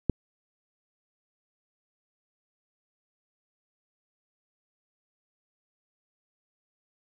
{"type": "click", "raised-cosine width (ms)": 3, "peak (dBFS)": -9, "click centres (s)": 0.097, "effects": []}